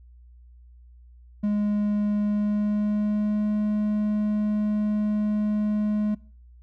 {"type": "tone with pitch glide", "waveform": "triangle", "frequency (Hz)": [207.7, 210.6], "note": ["G#3", "G#3"], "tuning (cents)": [0, 24], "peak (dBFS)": -19, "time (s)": [1.43, 6.15], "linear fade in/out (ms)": 10, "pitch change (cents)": 24, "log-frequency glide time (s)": [2.24, 3.51], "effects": ["noise-tail reverb RT60 0.5 s tail -24 dB re dry", "added 60 Hz sine -47 dBFS peak until 6.62 s"]}